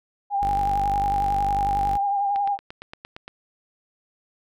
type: tone with vibrato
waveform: sine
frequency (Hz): 803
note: G5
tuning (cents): +41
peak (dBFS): -20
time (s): 0.3-2.58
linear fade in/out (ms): 50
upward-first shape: triangle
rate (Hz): 11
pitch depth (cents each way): 43
type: tone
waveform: sawtooth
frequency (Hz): 49.22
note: G1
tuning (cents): +8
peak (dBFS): -25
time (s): 0.42-1.97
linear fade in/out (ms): 0
type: click train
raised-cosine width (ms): 0.3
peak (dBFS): -21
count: 9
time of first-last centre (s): 2.36-3.28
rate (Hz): 8.7
effects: none